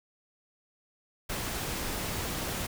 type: noise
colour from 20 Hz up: pink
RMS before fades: -34 dBFS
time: 1.29-2.67 s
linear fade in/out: 10 ms
effects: none